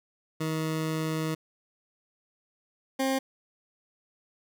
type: tone pair in turn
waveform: 20% pulse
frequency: 158.4 / 266.4 Hz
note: D#3 / C4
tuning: +31 / +31 cents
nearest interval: major sixth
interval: 900 cents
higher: second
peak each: -23 / -20 dBFS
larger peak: second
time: 0.4-1.35 / 2.99-3.19 s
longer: first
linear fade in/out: 10 ms
effects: none